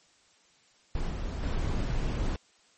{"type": "noise with level steps", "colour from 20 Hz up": "brown", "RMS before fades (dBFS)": [-31, -33, -29], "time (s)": [0.95, 2.36], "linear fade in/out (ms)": 2, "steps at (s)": [1.11, 1.43], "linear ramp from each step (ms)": 2, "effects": ["white hiss -63 dBFS RMS until 2.77 s", "MP3 32 kbps"]}